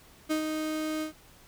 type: tone with ADSR envelope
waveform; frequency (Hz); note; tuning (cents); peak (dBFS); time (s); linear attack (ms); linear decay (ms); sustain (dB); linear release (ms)
35% pulse; 311.1; D#4; 0; -23; 0.29-1.13; 23; 100; -5; 110
effects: pink hiss -56 dBFS RMS until 1.47 s